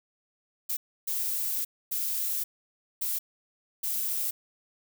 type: noise bursts at uneven times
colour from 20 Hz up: violet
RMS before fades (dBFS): -30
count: 5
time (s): 0.69-0.77 / 1.07-1.65 / 1.91-2.44 / 3.01-3.19 / 3.83-4.31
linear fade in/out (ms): 10
effects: none